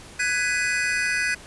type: chord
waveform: square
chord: G# minor seventh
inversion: third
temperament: just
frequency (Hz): 1495.1 / 1661.2 / 1993.5 / 2492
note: F#6 / G#6 / B6 / D#7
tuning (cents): +18 / 0 / +16 / +2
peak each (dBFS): -28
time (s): 0.19-1.35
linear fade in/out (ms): 10
effects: pink hiss -44 dBFS RMS until 1.46 s + resampled to 24000 Hz